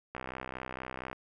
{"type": "click train", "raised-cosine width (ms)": 0.5, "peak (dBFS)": -23, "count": 64, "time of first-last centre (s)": [0.15, 1.13], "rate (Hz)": 64.3, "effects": []}